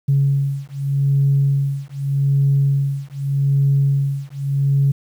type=beating tone pair; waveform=sine; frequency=138.59 / 139.42 Hz; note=C#3 / C#3; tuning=0 / +10 cents; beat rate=0.83 Hz; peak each=-17 dBFS; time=0.08-4.92 s; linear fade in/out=10 ms; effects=tanh soft clip ceiling -7 dBFS + 8-bit